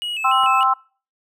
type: tone with vibrato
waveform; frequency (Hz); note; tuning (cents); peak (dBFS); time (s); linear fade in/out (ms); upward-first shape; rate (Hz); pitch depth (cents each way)
triangle; 2753; F7; -25; -22; 0.02-0.63; 0; square; 3.4; 92
type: chord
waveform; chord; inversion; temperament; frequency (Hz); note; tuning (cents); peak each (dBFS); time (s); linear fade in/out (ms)
sine; C major; second; equal; 784 / 1046.5 / 1318.5; G5 / C6 / E6; 0 / 0 / 0; -20 / -18 / -17; 0.24-0.74; 10
type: click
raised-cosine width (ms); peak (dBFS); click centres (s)
0.5; -21; 0.436
effects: noise-tail reverb RT60 0.4 s tail -25 dB re dry